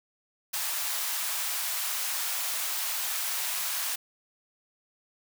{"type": "high-pass noise", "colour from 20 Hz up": "white", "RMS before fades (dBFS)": -31, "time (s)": [0.53, 3.96], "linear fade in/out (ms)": 10, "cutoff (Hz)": 700, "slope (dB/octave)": 24, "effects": []}